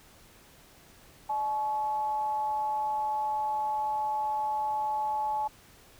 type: tone with frequency modulation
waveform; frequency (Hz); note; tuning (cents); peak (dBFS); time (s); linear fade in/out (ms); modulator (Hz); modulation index
sine; 856; A5; -48; -27; 1.29-5.48; 10; 252; 0.3
effects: pink hiss -56 dBFS RMS until 5.99 s